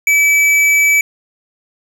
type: tone with hard clipping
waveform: sine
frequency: 2300 Hz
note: D7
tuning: 37 cents flat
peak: -10 dBFS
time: 0.07-1.01 s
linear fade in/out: 2 ms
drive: 11 dB
effects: none